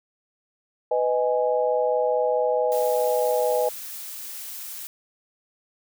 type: chord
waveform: sine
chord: G# minor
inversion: first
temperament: just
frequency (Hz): 498.4 / 623 / 830.6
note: B4 / D#5 / G#5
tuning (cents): +16 / +2 / 0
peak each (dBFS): -22 / -24 / -27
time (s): 0.91-3.69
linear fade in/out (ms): 5
type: noise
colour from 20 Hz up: blue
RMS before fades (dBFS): -36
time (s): 2.72-4.87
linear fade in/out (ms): 0
effects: none